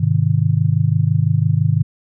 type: chord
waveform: sine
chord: Ab major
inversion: none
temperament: just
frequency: 103.83 / 129.78 / 155.74 Hz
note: Ab2 / C3 / Eb3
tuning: 0 / -14 / +2 cents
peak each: -17 dBFS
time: 0-1.83 s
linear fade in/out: 10 ms
effects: none